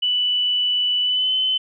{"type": "tone with pitch glide", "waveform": "sine", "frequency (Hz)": [2971, 3044], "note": ["F#7", "F#7"], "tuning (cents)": [6, 48], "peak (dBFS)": -17, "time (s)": [0.02, 1.58], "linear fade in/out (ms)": 10, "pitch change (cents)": 42, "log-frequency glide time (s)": [1.02, 1.33], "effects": []}